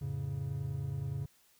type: chord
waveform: triangle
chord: F augmented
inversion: none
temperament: equal with one note detuned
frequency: 87.31 / 108.93 / 138.59 Hz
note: F2 / A2 / C#3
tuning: 0 / -17 / 0 cents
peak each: -40 / -38 / -34 dBFS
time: 0.01-1.26 s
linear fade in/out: 10 ms
effects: white hiss -67 dBFS RMS until 1.59 s